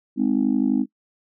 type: chord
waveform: sine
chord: Ab major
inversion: none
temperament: just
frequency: 207.7 / 259.6 / 311.5 Hz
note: Ab3 / C4 / Eb4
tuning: 0 / -13 / +2 cents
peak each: -22 / -19 / -23 dBFS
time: 0.16-0.86 s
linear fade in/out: 50 ms
effects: noise-tail reverb RT60 0.1 s tail -22 dB re dry + tanh soft clip ceiling -10 dBFS